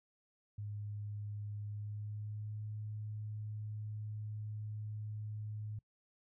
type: tone with pitch glide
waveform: sine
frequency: 103.83 to 106.5 Hz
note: G#2 to G#2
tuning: 0 to +44 cents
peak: -40 dBFS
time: 0.58-5.79 s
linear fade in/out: 5 ms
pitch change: +44 cents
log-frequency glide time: 1.65-2.63 s
effects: noise-tail reverb RT60 0.1 s tail -24 dB re dry